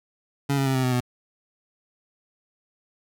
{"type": "tone with pitch steps", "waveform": "25% pulse", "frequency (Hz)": [140, 136.64, 133.37, 130.17, 127.05, 124.01], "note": ["C#3", "C#3", "C3", "C3", "B2", "B2"], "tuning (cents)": [18, -25, 34, -9, 49, 8], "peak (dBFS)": -17, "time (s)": [0.49, 1.006], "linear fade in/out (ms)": 10, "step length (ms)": 86, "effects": []}